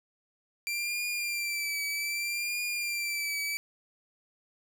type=tone with vibrato; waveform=sawtooth; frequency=2356 Hz; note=D7; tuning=5 cents sharp; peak=-27 dBFS; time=0.67-3.57 s; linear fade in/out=0 ms; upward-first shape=triangle; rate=0.64 Hz; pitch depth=55 cents each way; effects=none